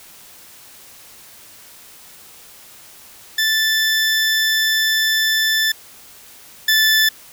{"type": "tone pair in turn", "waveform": "20% pulse", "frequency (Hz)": [1760, 1753.3], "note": ["A6", "A6"], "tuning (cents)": [0, -7], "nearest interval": "unison", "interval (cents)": 7, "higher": "first", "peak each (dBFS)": [-10, -7], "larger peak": "second", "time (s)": [[3.38, 5.72], [6.68, 7.09]], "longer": "first", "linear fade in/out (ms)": 5, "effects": ["white hiss -43 dBFS RMS until 7.32 s"]}